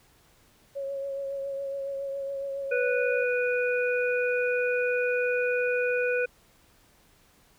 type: tone with vibrato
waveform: sine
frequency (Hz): 551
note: C#5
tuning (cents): -11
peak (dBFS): -30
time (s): 0.75-3.25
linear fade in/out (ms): 20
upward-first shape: triangle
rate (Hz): 7.2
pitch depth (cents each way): 27
type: harmonic tone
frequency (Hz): 493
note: B4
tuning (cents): -3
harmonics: 1 / 3 / 5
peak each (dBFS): -25 / -30 / -32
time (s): 2.71-6.26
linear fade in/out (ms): 10
effects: pink hiss -61 dBFS RMS until 7.58 s